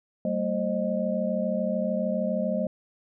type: tone cluster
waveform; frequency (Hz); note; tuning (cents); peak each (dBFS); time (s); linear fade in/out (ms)
sine; 193.3 / 226.3 / 530 / 617; G3 / A3 / C5 / D#5; -24 / +49 / +22 / -15; -29 / -30 / -31 / -29; 0.25-2.67; 2
effects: none